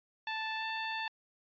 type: tone with pitch glide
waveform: 15% pulse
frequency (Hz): 880 to 886.6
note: A5 to A5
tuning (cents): 0 to +13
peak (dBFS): -28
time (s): 0.27-1.08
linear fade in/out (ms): 2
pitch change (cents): +13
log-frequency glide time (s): 0.57-0.64
effects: resampled to 11025 Hz